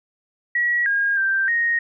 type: tone with pitch steps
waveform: sine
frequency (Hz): 1921 / 1625 / 1571 / 1867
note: B6 / G#6 / G6 / A#6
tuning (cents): -48 / -38 / +3 / +2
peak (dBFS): -17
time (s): 0.55-1.79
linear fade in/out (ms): 5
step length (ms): 310
effects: none